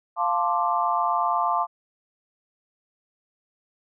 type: chord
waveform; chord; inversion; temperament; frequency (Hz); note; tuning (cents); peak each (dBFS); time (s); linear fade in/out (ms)
sine; D minor seventh; first; equal; 698.5 / 880 / 1046.5 / 1174.7; F5 / A5 / C6 / D6; 0 / 0 / 0 / 0; -26; 0.16-1.67; 50
effects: none